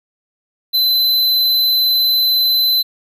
square tone, 4039 Hz, B7, 38 cents sharp, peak -12 dBFS, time 0.73-2.83 s, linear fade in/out 20 ms, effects none

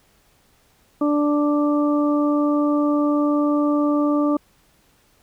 harmonic tone, 293.7 Hz, D4, in tune, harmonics 1 / 2 / 3 / 4, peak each -17 / -24 / -34 / -27 dBFS, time 1.01-4.37 s, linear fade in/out 5 ms, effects pink hiss -59 dBFS RMS until 5.22 s

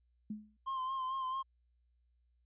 sine tone with exponential decay, 212.3 Hz, G#3, 38 cents sharp, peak -35 dBFS, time 0.3-0.57 s, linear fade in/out 5 ms, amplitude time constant 58 ms
triangle tone with vibrato, 1050 Hz, C6, 6 cents sharp, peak -33 dBFS, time 0.66-1.43 s, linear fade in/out 20 ms, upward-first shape sine, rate 4.5 Hz, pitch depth 39 cents each way
effects added 60 Hz sine -70 dBFS peak until 2.45 s + resampled to 8000 Hz

